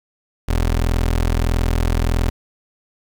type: tone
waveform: 25% pulse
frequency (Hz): 41.59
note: E1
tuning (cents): +16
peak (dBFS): -12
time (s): 0.48-2.3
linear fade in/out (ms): 10
effects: 8-bit